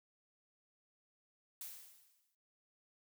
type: noise with exponential decay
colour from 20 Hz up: blue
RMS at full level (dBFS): -45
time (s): 1.61-2.35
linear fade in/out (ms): 2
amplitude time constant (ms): 160
effects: noise-tail reverb RT60 0.3 s tail -20 dB re dry